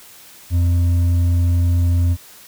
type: tone with hard clipping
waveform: sine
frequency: 86.9 Hz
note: F2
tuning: 8 cents flat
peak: -14 dBFS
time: 0.5-2.17 s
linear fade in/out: 50 ms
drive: 4 dB
effects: white hiss -43 dBFS RMS until 2.47 s